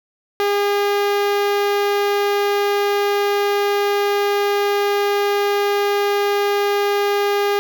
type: tone with notch filter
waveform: sawtooth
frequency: 406.2 Hz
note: G#4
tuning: 38 cents flat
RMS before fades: -18 dBFS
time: 0.4-7.59 s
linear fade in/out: 0 ms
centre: 8400 Hz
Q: 0.69
effects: none